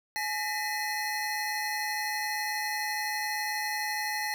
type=tone cluster; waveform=square; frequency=847 / 1834 / 1992 / 4223 Hz; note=G#5 / A#6 / B6 / C8; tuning=+34 / -29 / +14 / +15 cents; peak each=-35 / -37 / -35 / -39 dBFS; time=0.16-4.34 s; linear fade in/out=0 ms; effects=none